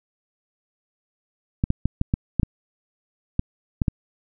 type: clicks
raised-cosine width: 5 ms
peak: -7 dBFS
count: 10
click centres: 1.639 / 1.704 / 1.856 / 2.014 / 2.139 / 2.397 / 2.432 / 3.394 / 3.818 / 3.882 s
effects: none